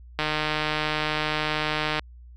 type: click train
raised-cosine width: 0.3 ms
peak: -9 dBFS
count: 277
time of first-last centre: 0.19-1.994 s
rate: 153 Hz
effects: added 60 Hz sine -43 dBFS peak until 2.36 s